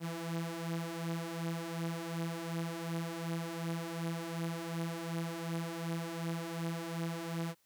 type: beating tone pair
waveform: sawtooth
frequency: 164.81 / 167.51 Hz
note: E3 / E3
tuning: 0 / +28 cents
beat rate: 2.7 Hz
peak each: -37 / -34 dBFS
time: 0-7.55 s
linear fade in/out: 50 ms
effects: white hiss -73 dBFS RMS until 7.65 s